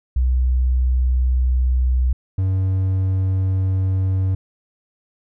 sine / triangle tone pair in turn, 63 / 94.59 Hz, B1 / F#2, +35 / +39 cents, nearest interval perfect fifth, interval 704 cents, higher second, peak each -14 dBFS, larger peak neither, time 0.16-2.13 / 2.38-4.35 s, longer neither, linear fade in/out 5 ms, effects none

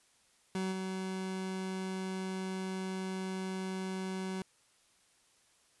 30% pulse tone with level steps, 188.5 Hz, F#3, 32 cents sharp, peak -30 / -33 dBFS, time 0.55-4.42 s, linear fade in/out 2 ms, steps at 0.71 s, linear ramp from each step 20 ms, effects white hiss -68 dBFS RMS until 5.8 s + resampled to 24000 Hz

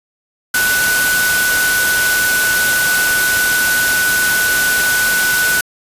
sine tone in noise, 1487 Hz, F#6, 8 cents sharp, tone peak -13 dBFS, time 0.54-5.61 s, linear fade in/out 5 ms, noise white, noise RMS -17 dBFS, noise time 0.54-5.61 s, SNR +1 dB, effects resampled to 32000 Hz

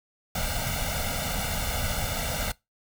pink noise with comb filter, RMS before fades -29 dBFS, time 0.35-2.52 s, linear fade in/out 5 ms, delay 1.4 ms, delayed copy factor +1, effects noise-tail reverb RT60 0.2 s tail -22 dB re dry

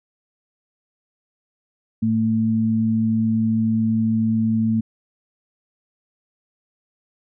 sine tone pair together, 110 / 222.7 Hz, A2 / A3, 0 / +21 cents, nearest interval octave, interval 1221 cents, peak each -24 / -17 dBFS, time 2.02-4.81 s, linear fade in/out 10 ms, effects none

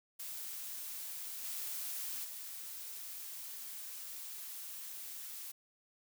blue noise with level steps, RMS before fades -44 / -41 / -46 dBFS, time 0.19-5.52 s, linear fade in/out 10 ms, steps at 1.44 / 2.24 s, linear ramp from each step 10 ms, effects none

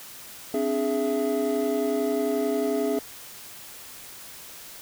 triangle tone cluster, 261.2 / 292.4 / 417.3 / 665 Hz, C4 / D4 / G#4 / E5, -3 / -7 / +8 / +15 cents, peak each -27 / -28 / -24 / -28 dBFS, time 0.54-2.99 s, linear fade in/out 2 ms, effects white hiss -43 dBFS RMS until 4.81 s

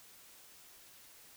silence, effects white hiss -58 dBFS RMS until 1.36 s

